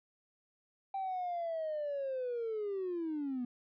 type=linear sweep; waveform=triangle; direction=down; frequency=784 to 239.4 Hz; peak=-31 dBFS; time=0.94-3.45 s; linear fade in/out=5 ms; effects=tanh soft clip ceiling -31 dBFS + resampled to 11025 Hz